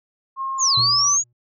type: tone with pitch glide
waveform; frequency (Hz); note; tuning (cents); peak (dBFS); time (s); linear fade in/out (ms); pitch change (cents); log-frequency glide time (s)
sine; 1072 to 1142.3; C6 to D6; +42 to -48; -23; 0.36-1.18; 50; +110; 0.64-0.91
type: linear two-way sweep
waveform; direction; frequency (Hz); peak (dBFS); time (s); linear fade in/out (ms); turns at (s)
sine; down then up; 7230 to 3951 to 6850; -15; 0.58-1.24; 50; 0.76
type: tone with exponential decay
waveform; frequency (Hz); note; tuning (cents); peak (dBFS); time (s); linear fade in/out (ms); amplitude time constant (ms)
triangle; 120; B2; -49; -21; 0.77-1.33; 5; 120
effects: none